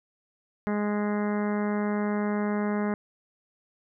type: harmonic tone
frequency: 207.7 Hz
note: G#3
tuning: in tune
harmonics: 1 / 2 / 3 / 4 / 5 / 6 / 7 / 8 / 9 / 10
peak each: -26 / -32 / -36 / -38 / -40 / -42 / -43 / -44 / -45 / -46 dBFS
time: 0.67-2.94 s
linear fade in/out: 0 ms
effects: none